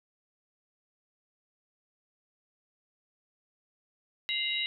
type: tone cluster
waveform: sine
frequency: 2087 / 2803 / 2942 / 3824 Hz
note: C7 / F7 / F#7 / A#7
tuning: -5 / +6 / -11 / +43 cents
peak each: -34 / -34 / -37 / -33 dBFS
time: 4.29-4.66 s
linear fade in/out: 0 ms
effects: none